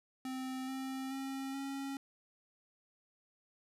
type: tone with pitch steps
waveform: square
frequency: 260 / 264.5 / 269.2 / 273.9 Hz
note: C4 / C4 / C4 / C#4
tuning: -11 / +19 / +49 / -21 cents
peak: -39 dBFS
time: 0.25-1.97 s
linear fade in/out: 2 ms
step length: 430 ms
effects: resampled to 32000 Hz